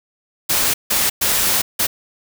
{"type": "noise bursts at uneven times", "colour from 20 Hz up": "white", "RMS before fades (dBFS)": -17, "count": 4, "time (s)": [[0.49, 0.74], [0.9, 1.1], [1.21, 1.62], [1.79, 1.87]], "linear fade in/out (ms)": 10, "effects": []}